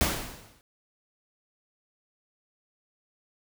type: noise with exponential decay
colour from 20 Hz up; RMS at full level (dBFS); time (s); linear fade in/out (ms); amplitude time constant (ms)
pink; -23; 0.01-0.61; 0; 130
effects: none